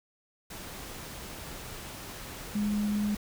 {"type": "tone in noise", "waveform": "sine", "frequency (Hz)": 207.7, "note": "G#3", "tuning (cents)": 0, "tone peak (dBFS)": -26, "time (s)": [2.55, 3.15], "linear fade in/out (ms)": 5, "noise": "pink", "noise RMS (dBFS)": -42, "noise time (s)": [0.5, 3.17], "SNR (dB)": 13, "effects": []}